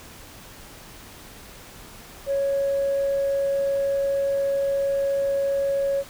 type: tone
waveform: sine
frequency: 554 Hz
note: C#5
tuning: 1 cent flat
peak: -19 dBFS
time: 2.26-6.04 s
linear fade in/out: 50 ms
effects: tanh soft clip ceiling -17 dBFS + pink hiss -44 dBFS RMS until 6.09 s